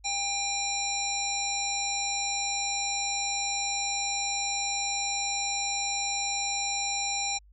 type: harmonic tone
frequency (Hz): 800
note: G5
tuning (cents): +35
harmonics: 1 / 3 / 5 / 7 / 9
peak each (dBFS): -34 / -34 / -34 / -34 / -34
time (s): 0.04-7.39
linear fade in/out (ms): 20
effects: added 50 Hz sine -53 dBFS peak until 7.52 s